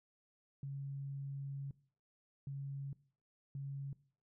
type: tone bursts at uneven times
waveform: sine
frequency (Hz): 138.59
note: C#3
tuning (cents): 0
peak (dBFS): -40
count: 3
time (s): 0.63-1.71 / 2.47-2.93 / 3.55-3.93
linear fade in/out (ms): 2
effects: noise-tail reverb RT60 0.5 s tail -20 dB re dry